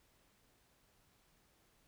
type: silence
effects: pink hiss -72 dBFS RMS until 1.87 s